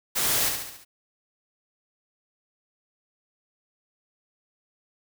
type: noise with echo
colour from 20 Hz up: white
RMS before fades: -25 dBFS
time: 0.15-0.5 s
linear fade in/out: 20 ms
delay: 70 ms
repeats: 5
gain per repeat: -5 dB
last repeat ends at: 0.85 s
effects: none